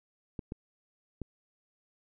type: clicks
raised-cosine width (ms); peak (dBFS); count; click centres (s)
3; -24; 3; 0.392 / 0.521 / 1.217
effects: none